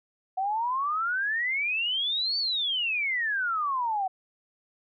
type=exponential two-way sweep; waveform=sine; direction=up then down; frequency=740 to 4587 to 740 Hz; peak=-25 dBFS; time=0.37-4.08 s; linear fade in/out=10 ms; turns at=2.38 s; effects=none